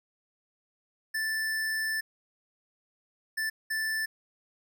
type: tone bursts at uneven times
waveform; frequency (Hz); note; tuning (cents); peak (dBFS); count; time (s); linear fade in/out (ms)
square; 1761; A6; +1; -29; 3; 1.14-2.01 / 3.37-3.5 / 3.7-4.06; 10
effects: none